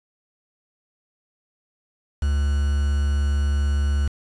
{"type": "tone with quantisation", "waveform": "triangle", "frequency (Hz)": 71.3, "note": "C#2", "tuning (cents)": 49, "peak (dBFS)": -16, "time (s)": [2.22, 4.08], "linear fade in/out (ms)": 5, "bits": 6, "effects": ["resampled to 22050 Hz"]}